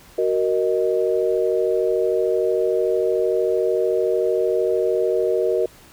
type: chord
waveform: sine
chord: D# minor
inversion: first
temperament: just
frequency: 373.4 / 466.7 / 622.3 Hz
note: F#4 / A#4 / D#5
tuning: +16 / +2 / 0 cents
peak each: -21 / -20 / -24 dBFS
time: 0.18-5.66 s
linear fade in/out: 5 ms
effects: pink hiss -48 dBFS RMS until 5.92 s